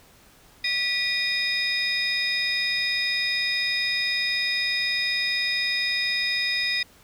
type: tone cluster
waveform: sine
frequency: 1956 / 2444 / 3716 / 5020 Hz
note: B6 / D#7 / A#7 / D#8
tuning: -17 / -32 / -6 / +15 cents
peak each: -27 dBFS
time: 0.64-6.83 s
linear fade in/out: 5 ms
effects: tanh soft clip ceiling -16 dBFS + pink hiss -54 dBFS RMS until 7.03 s